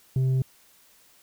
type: tone with tanh clipping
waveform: sine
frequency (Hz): 130.81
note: C3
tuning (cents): 0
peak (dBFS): -21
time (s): 0.16-0.42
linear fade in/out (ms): 2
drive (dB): 4
effects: white hiss -58 dBFS RMS until 1.22 s